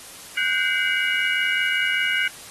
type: tone cluster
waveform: sine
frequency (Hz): 1481 / 1566 / 2070 / 2273 / 2890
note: F#6 / G6 / C7 / C#7 / F#7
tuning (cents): +1 / -2 / -19 / +43 / -41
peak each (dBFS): -26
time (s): 0.37-2.28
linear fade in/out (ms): 5
effects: white hiss -41 dBFS RMS until 2.5 s + AAC 32 kbps